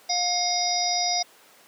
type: harmonic tone with a mistuned harmonic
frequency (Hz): 711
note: F5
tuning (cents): +31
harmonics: 1 / 3 / 5 / 7 / 8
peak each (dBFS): -26 / -34 / -34 / -26 / -28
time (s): 0.09-1.23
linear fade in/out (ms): 10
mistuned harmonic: 5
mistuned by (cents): +80
effects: pink hiss -53 dBFS RMS until 1.67 s + high-pass 400 Hz 12 dB/octave